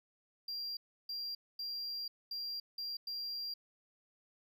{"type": "tone bursts at uneven times", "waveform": "triangle", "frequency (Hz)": 4758, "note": "D8", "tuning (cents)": 22, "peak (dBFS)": -37, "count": 6, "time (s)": [[0.48, 0.77], [1.09, 1.35], [1.59, 2.08], [2.31, 2.6], [2.78, 2.97], [3.07, 3.54]], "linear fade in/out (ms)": 5, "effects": []}